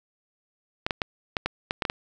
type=clicks; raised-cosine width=0.3 ms; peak=-9 dBFS; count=9; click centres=0.865 / 0.908 / 1.018 / 1.368 / 1.46 / 1.709 / 1.822 / 1.852 / 1.899 s; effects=none